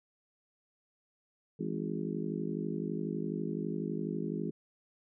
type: harmonic tone with a mistuned harmonic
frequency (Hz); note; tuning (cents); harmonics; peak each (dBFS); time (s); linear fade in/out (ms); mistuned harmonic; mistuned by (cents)
52; G#1; +3; 3 / 4 / 5 / 6 / 7 / 8; -38 / -39 / -40 / -41 / -41 / -42; 1.59-4.51; 10; 3; +99
effects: none